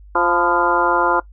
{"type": "harmonic tone with a mistuned harmonic", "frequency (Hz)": 174.61, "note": "F3", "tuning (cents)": 0, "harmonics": [2, 3, 4, 5, 6, 7, 8], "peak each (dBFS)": [-22, -23, -24, -21, -19, -24, -21], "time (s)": [0.15, 1.2], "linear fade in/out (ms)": 5, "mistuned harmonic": 6, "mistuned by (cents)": -53, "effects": ["noise-tail reverb RT60 0.1 s tail -20 dB re dry", "added 50 Hz sine -39 dBFS peak until 1.32 s"]}